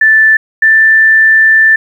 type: tone pair in turn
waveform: sine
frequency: 1760 / 1770.2 Hz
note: A6 / A6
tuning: 0 / +10 cents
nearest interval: unison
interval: 10 cents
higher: second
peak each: -3 dBFS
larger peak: neither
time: 0.01-0.37 / 0.62-1.76 s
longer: second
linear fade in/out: 5 ms
effects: 7-bit